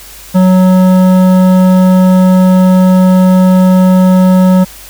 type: tone with hard clipping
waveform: sine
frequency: 185 Hz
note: F#3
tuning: in tune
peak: -5 dBFS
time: 0.34-4.65 s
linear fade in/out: 20 ms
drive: 12 dB
effects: added 50 Hz sine -37 dBFS peak until 4.89 s + white hiss -32 dBFS RMS until 4.89 s